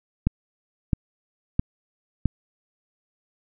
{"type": "click train", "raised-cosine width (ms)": 5, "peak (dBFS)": -7, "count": 4, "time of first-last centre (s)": [0.27, 2.257], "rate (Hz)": 1.51, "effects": []}